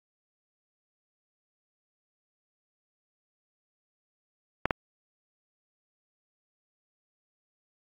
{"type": "clicks", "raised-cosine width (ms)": 0.5, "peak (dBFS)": -9, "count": 2, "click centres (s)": [4.656, 4.708], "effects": ["AAC 64 kbps"]}